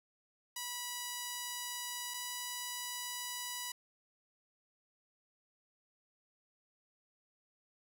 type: tone pair in turn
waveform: 5% pulse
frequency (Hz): 977 / 980.8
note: B5 / B5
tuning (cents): -19 / -12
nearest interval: unison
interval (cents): 7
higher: second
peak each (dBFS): -27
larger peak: neither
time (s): 0.56-2.14 / 2.14-3.72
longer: neither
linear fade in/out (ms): 5
effects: 11-bit